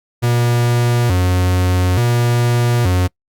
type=tone with vibrato; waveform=45% pulse; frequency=104.4 Hz; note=G#2; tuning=10 cents sharp; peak=-12 dBFS; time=0.22-3.08 s; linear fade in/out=20 ms; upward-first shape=square; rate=0.57 Hz; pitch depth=240 cents each way; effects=noise-tail reverb RT60 0.1 s tail -25 dB re dry + Opus 48 kbps